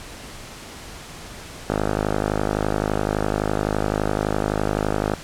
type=tone with low-pass filter; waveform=5% pulse; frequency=51.8 Hz; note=G#1; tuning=4 cents flat; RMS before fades=-23 dBFS; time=1.7-5.15 s; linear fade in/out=0 ms; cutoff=1100 Hz; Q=2.6; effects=pink hiss -38 dBFS RMS until 5.23 s + low-pass 10000 Hz 12 dB/octave